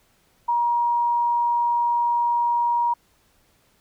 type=tone; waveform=sine; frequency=950 Hz; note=A#5; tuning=33 cents sharp; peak=-18 dBFS; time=0.48-2.94 s; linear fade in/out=10 ms; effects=pink hiss -62 dBFS RMS until 3.8 s